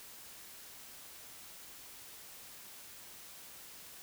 silence, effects white hiss -52 dBFS RMS until 4.02 s

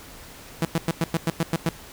sawtooth tone bursts, 164.81 Hz, E3, in tune, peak -16 dBFS, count 9, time 0.62-1.69 s, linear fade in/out 2 ms, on 30 ms, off 100 ms, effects pink hiss -44 dBFS RMS until 1.92 s

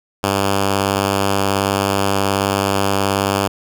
5% pulse tone, 98.7 Hz, G2, 12 cents sharp, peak -4 dBFS, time 0.23-3.48 s, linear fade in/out 10 ms, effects none

